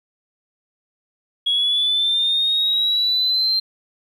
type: linear sweep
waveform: sine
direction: up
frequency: 3320 to 4159 Hz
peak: -15 dBFS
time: 1.46-3.6 s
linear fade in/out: 10 ms
effects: tanh soft clip ceiling -11 dBFS + 9-bit